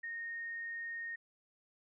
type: tone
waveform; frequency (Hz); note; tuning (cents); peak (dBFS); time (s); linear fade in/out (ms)
sine; 1851; A#6; -13; -39; 0.03-1.16; 10
effects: none